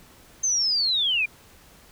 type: linear sweep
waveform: sine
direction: down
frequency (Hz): 6340 to 2344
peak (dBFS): -20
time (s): 0.43-1.26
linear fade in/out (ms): 10
effects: pink hiss -52 dBFS RMS until 1.91 s